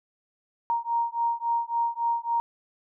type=beating tone pair; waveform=sine; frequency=932.3 / 935.9 Hz; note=A#5 / A#5; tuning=0 / +7 cents; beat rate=3.6 Hz; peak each=-27 dBFS; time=0.7-2.4 s; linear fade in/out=0 ms; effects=none